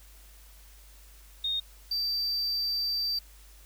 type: tone pair in turn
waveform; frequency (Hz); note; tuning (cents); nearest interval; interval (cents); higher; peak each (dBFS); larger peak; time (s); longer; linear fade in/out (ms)
sine / triangle; 3700 / 4662; A#7 / D8; -14 / -14; major third; 400; second; -27 / -26; second; 1.44-1.6 / 1.91-3.19; second; 5
effects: added 50 Hz sine -51 dBFS peak until 3.65 s + white hiss -57 dBFS RMS until 3.65 s